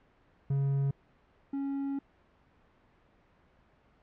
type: tone pair in turn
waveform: triangle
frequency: 138.3 / 276.6 Hz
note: C#3 / C#4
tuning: -4 / -4 cents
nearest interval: octave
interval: 1200 cents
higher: second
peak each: -24 / -29 dBFS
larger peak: first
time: 0.5-0.91 / 1.53-1.99 s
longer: second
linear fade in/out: 5 ms
effects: pink hiss -65 dBFS RMS until 4.02 s + low-pass 2000 Hz 12 dB/octave